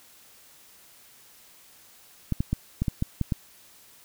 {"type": "clicks", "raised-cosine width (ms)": 5, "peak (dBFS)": -12, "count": 8, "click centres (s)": [2.323, 2.405, 2.53, 2.82, 2.882, 3.024, 3.213, 3.322], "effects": ["white hiss -54 dBFS RMS until 4.04 s"]}